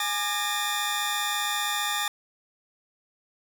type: tone cluster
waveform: sawtooth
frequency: 830 / 1202 / 1840 / 3551 Hz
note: G#5 / D6 / A#6 / A7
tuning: -1 / +40 / -23 / +15 cents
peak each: -28 dBFS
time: 0-2.08 s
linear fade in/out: 2 ms
effects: none